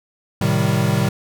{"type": "chord", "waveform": "square", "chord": "A half-diminished seventh", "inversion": "none", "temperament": "equal", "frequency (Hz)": [110, 130.81, 155.56, 196], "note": ["A2", "C3", "Eb3", "G3"], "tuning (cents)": [0, 0, 0, 0], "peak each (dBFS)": -22, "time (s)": [0.41, 1.09], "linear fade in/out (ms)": 5, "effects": []}